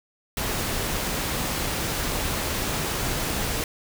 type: noise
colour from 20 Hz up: pink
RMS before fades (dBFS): -27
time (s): 0.37-3.64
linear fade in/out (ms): 2
effects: none